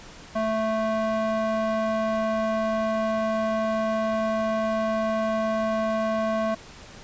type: tone with band-pass filter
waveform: square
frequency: 220 Hz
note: A3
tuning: in tune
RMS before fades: -25 dBFS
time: 0.35-6.55 s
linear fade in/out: 10 ms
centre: 770 Hz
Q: 1.5
effects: pink hiss -45 dBFS RMS until 7.03 s + resampled to 16000 Hz